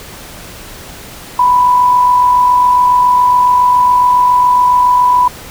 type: tone with amplitude modulation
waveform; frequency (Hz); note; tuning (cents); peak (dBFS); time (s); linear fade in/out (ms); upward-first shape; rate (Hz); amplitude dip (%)
sine; 990; B5; +4; -4; 1.39-5.28; 5; sine; 47.2; 35
effects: pink hiss -31 dBFS RMS until 5.5 s